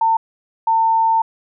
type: tone pair in turn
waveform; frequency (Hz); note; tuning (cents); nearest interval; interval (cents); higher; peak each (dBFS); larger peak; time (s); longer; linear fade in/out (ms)
sine; 900 / 900; A5 / A5; +39 / +39; unison; 0; neither; -12; neither; 0.01-0.17 / 0.67-1.22; second; 5
effects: none